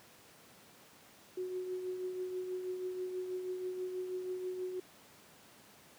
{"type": "tone with tremolo", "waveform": "sine", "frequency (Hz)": 367.7, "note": "F#4", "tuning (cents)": -11, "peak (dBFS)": -34, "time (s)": [1.37, 4.8], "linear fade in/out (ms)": 5, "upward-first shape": "triangle", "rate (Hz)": 6.2, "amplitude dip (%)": 50, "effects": ["pink hiss -59 dBFS RMS until 5.98 s", "high-pass 150 Hz 12 dB/octave"]}